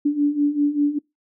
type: beating tone pair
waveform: sine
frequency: 287.3 / 292.4 Hz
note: D4 / D4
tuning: -38 / -7 cents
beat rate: 5.1 Hz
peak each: -22 / -18 dBFS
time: 0.05-0.99 s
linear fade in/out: 10 ms
effects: noise-tail reverb RT60 0.2 s tail -25 dB re dry